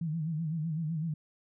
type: tone with vibrato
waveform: sine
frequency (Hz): 159.6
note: D#3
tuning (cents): +44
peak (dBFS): -30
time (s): 0.01-1.14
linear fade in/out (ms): 5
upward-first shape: sine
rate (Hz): 7.9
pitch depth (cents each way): 100
effects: none